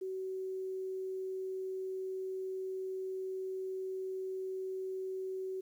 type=tone with quantisation; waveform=sine; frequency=377.6 Hz; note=F#4; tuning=35 cents sharp; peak=-36 dBFS; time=0.01-5.61 s; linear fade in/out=10 ms; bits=11; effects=none